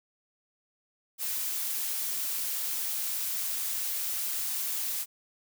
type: noise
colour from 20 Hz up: blue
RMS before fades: -32 dBFS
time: 1.18-5.06 s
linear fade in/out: 50 ms
effects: none